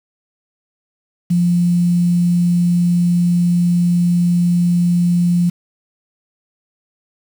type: tone with quantisation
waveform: sine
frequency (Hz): 174.61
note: F3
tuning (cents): 0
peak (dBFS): -11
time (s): 1.3-5.5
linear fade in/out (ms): 10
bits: 6
effects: none